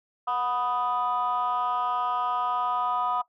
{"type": "chord", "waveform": "sine", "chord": "B major", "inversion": "second", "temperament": "equal with one note detuned", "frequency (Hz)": [730.6, 987.8, 1244.5], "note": ["F#5", "B5", "D#6"], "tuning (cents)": [-22, 0, 0], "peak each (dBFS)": [-28, -28, -27], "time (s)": [0.27, 3.22], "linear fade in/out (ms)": 10, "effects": ["noise-tail reverb RT60 0.1 s tail -17 dB re dry", "tanh soft clip ceiling -19 dBFS"]}